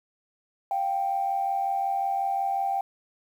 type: tone pair together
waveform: sine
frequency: 698.5 / 784 Hz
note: F5 / G5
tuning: 0 / 0 cents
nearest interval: major second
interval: 200 cents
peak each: -31 / -24 dBFS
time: 0.71-2.81 s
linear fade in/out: 2 ms
effects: tanh soft clip ceiling -17 dBFS + 9-bit

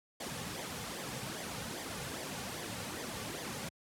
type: noise with flanger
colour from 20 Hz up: pink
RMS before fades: -41 dBFS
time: 0.2-3.69 s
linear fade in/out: 5 ms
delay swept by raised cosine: 0.72 to 3.12 ms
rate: 2.5 Hz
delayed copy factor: -0.6
effects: high-pass 80 Hz 12 dB/octave + low-pass 12000 Hz 12 dB/octave

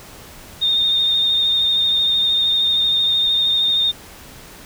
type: tone with vibrato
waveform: sine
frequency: 3663 Hz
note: A#7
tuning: 31 cents flat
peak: -14 dBFS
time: 0.61-3.92 s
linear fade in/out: 20 ms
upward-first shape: triangle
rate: 13 Hz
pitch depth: 26 cents each way
effects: pink hiss -40 dBFS RMS until 4.65 s

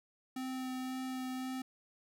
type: tone with vibrato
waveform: square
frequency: 258.2 Hz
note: C4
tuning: 23 cents flat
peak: -38 dBFS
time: 0.36-1.62 s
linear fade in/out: 5 ms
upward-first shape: sine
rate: 1.9 Hz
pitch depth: 9 cents each way
effects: none

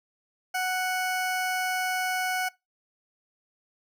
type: tone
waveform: 20% pulse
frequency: 740 Hz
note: F#5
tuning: in tune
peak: -21 dBFS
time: 0.54-2.49 s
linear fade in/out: 10 ms
effects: noise-tail reverb RT60 0.2 s tail -21 dB re dry

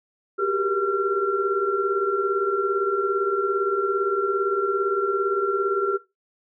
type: tone cluster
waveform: sine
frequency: 380.6 / 398.2 / 470.8 / 1367 Hz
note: F#4 / G4 / A#4 / F6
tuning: +49 / +27 / +17 / -37 cents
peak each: -27 / -24 / -32 / -24 dBFS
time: 0.38-5.98 s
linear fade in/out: 20 ms
effects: noise-tail reverb RT60 0.2 s tail -17 dB re dry

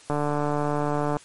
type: click train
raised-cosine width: 1 ms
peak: -12 dBFS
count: 158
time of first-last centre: 0.1-1.168 s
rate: 147 Hz
effects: white hiss -50 dBFS RMS until 1.24 s + MP3 48 kbps

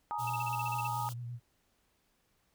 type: chord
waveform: sine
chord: Ab suspended second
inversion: none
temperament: equal with one note detuned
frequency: 843.7 / 932.3 / 1244.5 Hz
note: Ab5 / Bb5 / Eb6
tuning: +27 / 0 / 0 cents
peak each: -37 / -37 / -39 dBFS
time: 0.11-1.09 s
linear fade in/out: 0 ms
type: tone with vibrato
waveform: sine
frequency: 120.1 Hz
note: B2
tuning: 48 cents flat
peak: -38 dBFS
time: 0.18-1.4 s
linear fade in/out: 50 ms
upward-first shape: square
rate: 9 Hz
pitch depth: 26 cents each way
type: band-stop noise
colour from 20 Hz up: white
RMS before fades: -48 dBFS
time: 0.18-1.14 s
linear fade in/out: 20 ms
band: 1400 to 2600 Hz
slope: 96 dB/octave
type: tone bursts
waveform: sine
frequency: 2655 Hz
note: E7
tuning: 12 cents sharp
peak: -38 dBFS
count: 10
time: 0.27-0.874 s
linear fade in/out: 5 ms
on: 28 ms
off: 36 ms
effects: pink hiss -74 dBFS RMS until 2.54 s

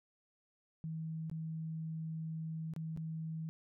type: tone with dropouts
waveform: sine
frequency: 160.3 Hz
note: E3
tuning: 48 cents flat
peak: -38 dBFS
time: 0.84-3.49 s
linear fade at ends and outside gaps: 0 ms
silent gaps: 1.298-1.314 / 2.737-2.763 / 2.964-2.974 s
effects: none

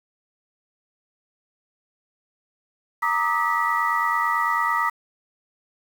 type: tone cluster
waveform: sine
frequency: 931 / 1185 / 1274 / 1949 Hz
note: A#5 / D6 / D#6 / B6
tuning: -2 / +15 / +41 / -23 cents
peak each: -25 dBFS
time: 3.02-4.9 s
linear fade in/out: 10 ms
effects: 7-bit

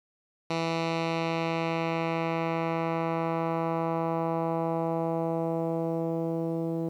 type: tone with low-pass filter sweep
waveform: 10% pulse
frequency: 164.81 Hz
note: E3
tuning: in tune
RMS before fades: -29 dBFS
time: 0.5-6.89 s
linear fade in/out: 5 ms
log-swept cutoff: 4400 to 390 Hz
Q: 1.2
effects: 10-bit

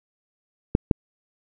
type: clicks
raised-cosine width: 3 ms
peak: -3 dBFS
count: 2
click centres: 0.751 / 0.912 s
effects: none

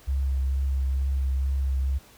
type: tone with vibrato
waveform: sine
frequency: 67.2 Hz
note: C2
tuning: 47 cents sharp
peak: -22 dBFS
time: 0.07-1.99 s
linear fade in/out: 20 ms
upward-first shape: triangle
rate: 2.2 Hz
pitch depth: 22 cents each way
effects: pink hiss -53 dBFS RMS until 2.17 s

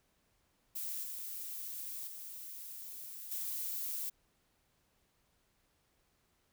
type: noise with level steps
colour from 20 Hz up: violet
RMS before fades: -40 / -43 / -47 / -39 dBFS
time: 0.75-4.1 s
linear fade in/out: 10 ms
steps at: 1.03 / 2.07 / 3.31 s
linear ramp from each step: 5 ms
effects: pink hiss -75 dBFS RMS until 6.52 s

